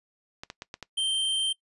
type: clicks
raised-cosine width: 0.2 ms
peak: -20 dBFS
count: 5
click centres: 0.435 / 0.501 / 0.621 / 0.741 / 0.827 s
type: tone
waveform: square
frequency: 3136 Hz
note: G7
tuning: in tune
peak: -25 dBFS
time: 0.97-1.53 s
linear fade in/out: 10 ms
effects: noise-tail reverb RT60 0.1 s tail -21 dB re dry + resampled to 24000 Hz